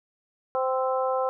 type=harmonic tone with a mistuned harmonic; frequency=260 Hz; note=C4; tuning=11 cents flat; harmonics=2 / 3 / 4 / 5; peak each=-25 / -29 / -31 / -33 dBFS; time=0.55-1.29 s; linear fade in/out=0 ms; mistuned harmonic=5; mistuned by=+23 cents; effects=none